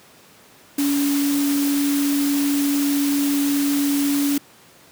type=tone in noise; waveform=sine; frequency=284 Hz; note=C#4; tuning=42 cents sharp; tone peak=-17 dBFS; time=0.78-4.38 s; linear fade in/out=5 ms; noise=white; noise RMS=-28 dBFS; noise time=0.78-4.38 s; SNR=+8 dB; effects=pink hiss -49 dBFS RMS until 4.91 s + high-pass 150 Hz 12 dB/octave